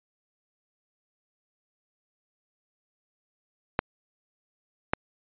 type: clicks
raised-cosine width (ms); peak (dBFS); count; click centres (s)
0.5; -7; 2; 3.791 / 4.935
effects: resampled to 8000 Hz